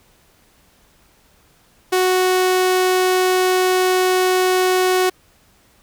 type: tone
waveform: sawtooth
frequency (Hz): 369.3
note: F#4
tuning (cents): -3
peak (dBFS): -10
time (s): 1.92-5.1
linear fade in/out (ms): 10
effects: pink hiss -55 dBFS RMS until 5.82 s